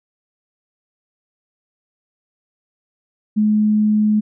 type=tone; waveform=sine; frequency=212.5 Hz; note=G#3; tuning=40 cents sharp; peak=-12 dBFS; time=3.36-4.21 s; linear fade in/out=20 ms; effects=none